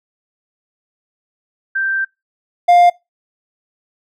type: tone pair in turn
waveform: sine / triangle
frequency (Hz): 1568 / 702.9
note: G6 / F5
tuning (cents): 0 / +11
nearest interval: octave + major second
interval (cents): 1389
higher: first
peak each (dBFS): -15 / -4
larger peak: second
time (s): 1.75-2.05 / 2.68-2.9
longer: first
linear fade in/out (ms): 10
effects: noise-tail reverb RT60 0.2 s tail -22 dB re dry